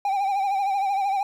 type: tone with vibrato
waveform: triangle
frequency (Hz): 790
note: G5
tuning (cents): +13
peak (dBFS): -19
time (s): 0.05-1.23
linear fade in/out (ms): 2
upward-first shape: triangle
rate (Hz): 13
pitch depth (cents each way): 73
effects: 9-bit